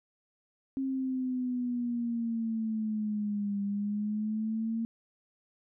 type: exponential two-way sweep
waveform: sine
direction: down then up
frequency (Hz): 269.2 to 200.2 to 228.8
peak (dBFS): -29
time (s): 0.77-4.85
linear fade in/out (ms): 0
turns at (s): 3.62
effects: none